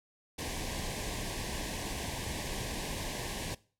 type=band-stop noise; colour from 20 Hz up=pink; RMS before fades=-37 dBFS; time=0.38-3.55 s; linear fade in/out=10 ms; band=1100 to 1600 Hz; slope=96 dB/octave; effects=noise-tail reverb RT60 0.4 s tail -21 dB re dry + low-pass 11000 Hz 12 dB/octave